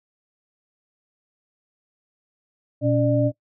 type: tone cluster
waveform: sine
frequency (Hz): 120.3 / 283.8 / 597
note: B2 / C#4 / D5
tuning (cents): -45 / +41 / +28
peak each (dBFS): -21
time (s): 2.81-3.32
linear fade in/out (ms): 50
effects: noise-tail reverb RT60 0.1 s tail -19 dB re dry